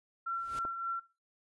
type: tone with tremolo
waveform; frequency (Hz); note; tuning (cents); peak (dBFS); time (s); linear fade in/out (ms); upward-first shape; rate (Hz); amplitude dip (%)
sine; 1359; F6; -48; -31; 0.26-1; 10; triangle; 3.5; 55
type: noise with exponential growth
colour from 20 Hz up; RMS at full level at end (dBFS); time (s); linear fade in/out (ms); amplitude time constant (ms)
pink; -44; 0.3-0.59; 2; 63
type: clicks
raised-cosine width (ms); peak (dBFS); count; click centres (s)
1; -33 / -29; 2; 0.649 / 0.652
effects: noise-tail reverb RT60 0.3 s tail -19 dB re dry + resampled to 24000 Hz